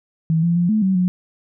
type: tone with pitch steps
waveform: sine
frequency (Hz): 161.5 / 170.5 / 174.4 / 215.9 / 190 / 181.1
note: E3 / F3 / F3 / A3 / F#3 / F#3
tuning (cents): -35 / -41 / -2 / -33 / +46 / -37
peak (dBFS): -14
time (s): 0.3-1.08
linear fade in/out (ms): 0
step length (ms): 130
effects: none